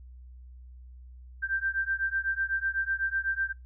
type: beating tone pair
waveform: sine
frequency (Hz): 1568 / 1576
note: G6 / G6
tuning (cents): 0 / +9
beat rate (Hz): 8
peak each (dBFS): -30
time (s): 1.42-3.53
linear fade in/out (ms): 20
effects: noise-tail reverb RT60 0.2 s tail -20 dB re dry + added 62 Hz sine -45 dBFS peak until 3.65 s